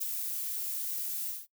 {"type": "noise with ADSR envelope", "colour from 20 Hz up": "violet", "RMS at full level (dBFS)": -32, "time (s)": [0, 1.47], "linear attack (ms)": 17, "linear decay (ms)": 24, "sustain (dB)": -3, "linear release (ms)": 190, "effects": ["noise-tail reverb RT60 0.1 s tail -20 dB re dry"]}